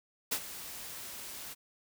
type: noise with ADSR envelope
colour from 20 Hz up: white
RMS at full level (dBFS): -30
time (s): 0.31-1.55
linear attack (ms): 14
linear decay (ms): 65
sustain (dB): -14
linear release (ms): 31
effects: none